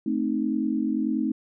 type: chord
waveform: sine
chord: A diminished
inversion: none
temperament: equal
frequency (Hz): 220 / 261.6 / 311.1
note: A3 / C4 / Eb4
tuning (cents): 0 / 0 / 0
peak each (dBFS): -27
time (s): 0.06-1.32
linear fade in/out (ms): 5
effects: none